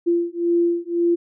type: beating tone pair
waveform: sine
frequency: 342.3 / 344.2 Hz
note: F4 / F4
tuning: -35 / -25 cents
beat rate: 1.9 Hz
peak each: -20 dBFS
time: 0.06-1.16 s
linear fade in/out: 20 ms
effects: none